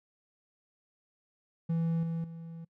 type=tone with level steps; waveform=triangle; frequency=165.4 Hz; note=E3; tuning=6 cents sharp; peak=-25 / -29 / -39 dBFS; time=1.69-2.65 s; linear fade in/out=10 ms; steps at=2.03 / 2.24 s; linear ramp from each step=2 ms; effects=noise-tail reverb RT60 0.1 s tail -25 dB re dry